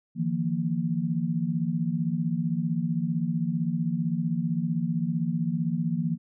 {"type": "chord", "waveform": "sine", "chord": "Eb suspended second", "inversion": "none", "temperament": "equal with one note detuned", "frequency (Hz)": [155.56, 171.12, 233.1], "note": ["Eb3", "F3", "Bb3"], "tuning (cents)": [0, -35, 0], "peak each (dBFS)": [-30, -27, -30], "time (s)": [0.15, 6.18], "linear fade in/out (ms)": 50, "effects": []}